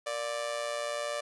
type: tone with amplitude modulation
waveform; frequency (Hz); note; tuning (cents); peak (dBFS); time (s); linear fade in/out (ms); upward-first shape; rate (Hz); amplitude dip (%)
sawtooth; 587.3; D5; 0; -25; 0.06-1.21; 10; sine; 121; 70
effects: resampled to 24000 Hz